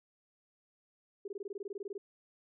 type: tone bursts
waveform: sine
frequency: 400 Hz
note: G4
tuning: 35 cents sharp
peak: -38 dBFS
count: 15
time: 1.25-1.98 s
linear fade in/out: 5 ms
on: 30 ms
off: 20 ms
effects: none